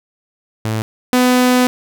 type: tone pair in turn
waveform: sawtooth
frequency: 110 / 250.4 Hz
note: A2 / B3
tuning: 0 / +24 cents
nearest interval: octave + major second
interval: 1424 cents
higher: second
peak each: -13 / -6 dBFS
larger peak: second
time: 0.65-0.82 / 1.13-1.67 s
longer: second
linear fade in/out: 0 ms
effects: none